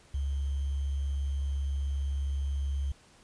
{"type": "tone with sample-and-hold", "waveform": "sine", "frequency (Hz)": 69.3, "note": "C#2", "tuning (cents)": 0, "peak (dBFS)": -28, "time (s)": [0.14, 2.92], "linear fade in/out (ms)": 5, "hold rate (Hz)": 3150, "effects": ["pink hiss -59 dBFS RMS until 3.23 s", "resampled to 22050 Hz"]}